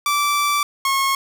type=tone pair in turn; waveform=sawtooth; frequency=1164 / 1087.2 Hz; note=D6 / C#6; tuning=-16 / -34 cents; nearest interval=minor second; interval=118 cents; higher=first; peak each=-13 / -13 dBFS; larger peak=neither; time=0.06-0.63 / 0.85-1.15 s; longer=first; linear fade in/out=2 ms; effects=none